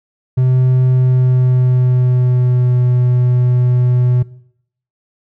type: tone with pitch glide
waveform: triangle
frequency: 128 to 124.21 Hz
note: C3 to B2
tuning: -38 to +10 cents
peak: -7 dBFS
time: 0.37-4.23 s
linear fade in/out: 10 ms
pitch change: -52 cents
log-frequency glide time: 0.89-2.79 s
effects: noise-tail reverb RT60 0.7 s tail -20 dB re dry